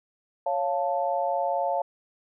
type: chord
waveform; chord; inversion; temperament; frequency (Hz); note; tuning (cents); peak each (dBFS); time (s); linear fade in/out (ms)
sine; Db augmented; none; equal; 554.4 / 698.5 / 880; Db5 / F5 / A5; 0 / 0 / 0; -28 / -27 / -29; 0.46-1.82; 5
effects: none